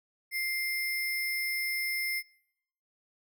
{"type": "tone with sample-and-hold", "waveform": "sine", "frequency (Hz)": 2100, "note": "C7", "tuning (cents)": 6, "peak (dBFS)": -29, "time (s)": [0.31, 2.23], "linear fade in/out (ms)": 50, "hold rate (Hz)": 7350, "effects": ["noise-tail reverb RT60 0.8 s tail -25 dB re dry"]}